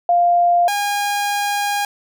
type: tone pair in turn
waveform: sine / sawtooth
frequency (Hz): 698.5 / 815.3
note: F5 / G#5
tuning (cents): 0 / -32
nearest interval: minor third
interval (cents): 268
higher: second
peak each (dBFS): -11 / -14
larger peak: first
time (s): 0.09-0.68 / 0.68-1.85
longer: second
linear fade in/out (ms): 2
effects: none